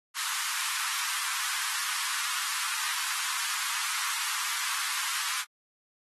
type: high-pass noise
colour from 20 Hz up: pink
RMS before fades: -32 dBFS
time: 0.14-5.45 s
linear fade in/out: 50 ms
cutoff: 1000 Hz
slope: 48 dB/octave
effects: AAC 32 kbps